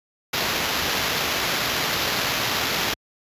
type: noise with sample-and-hold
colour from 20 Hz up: white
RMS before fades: -24 dBFS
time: 0.33-2.94 s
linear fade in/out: 5 ms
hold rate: 8820 Hz
effects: high-pass 60 Hz 12 dB/octave + resampled to 32000 Hz